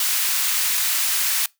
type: high-pass noise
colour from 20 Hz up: white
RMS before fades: -21 dBFS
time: 0-1.46 s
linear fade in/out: 2 ms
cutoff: 1300 Hz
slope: 12 dB/octave
effects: noise-tail reverb RT60 0.2 s tail -23 dB re dry